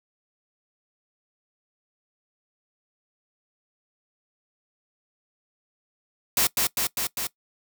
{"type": "noise with echo", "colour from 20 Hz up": "white", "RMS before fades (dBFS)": -21, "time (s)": [6.37, 6.47], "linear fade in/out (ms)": 2, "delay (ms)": 200, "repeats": 4, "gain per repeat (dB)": -2, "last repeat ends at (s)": 7.27, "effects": ["noise-tail reverb RT60 0.1 s tail -19 dB re dry"]}